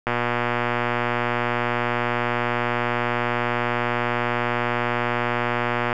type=click train; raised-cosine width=0.5 ms; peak=-7 dBFS; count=704; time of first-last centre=0.07-5.928 s; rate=120 Hz; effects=none